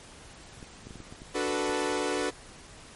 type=clicks; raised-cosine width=3 ms; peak=-31 dBFS; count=8; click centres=0.628 / 0.87 / 0.908 / 0.957 / 1.003 / 1.125 / 1.219 / 1.695 s
type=chord; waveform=sawtooth; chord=B minor seventh; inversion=first; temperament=equal with one note detuned; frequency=293.7 / 368.9 / 440 / 493.9 Hz; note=D4 / F#4 / A4 / B4; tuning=0 / -5 / 0 / 0 cents; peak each=-29 dBFS; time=1.34-2.31 s; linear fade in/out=20 ms
effects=pink hiss -49 dBFS RMS until 2.95 s + MP3 48 kbps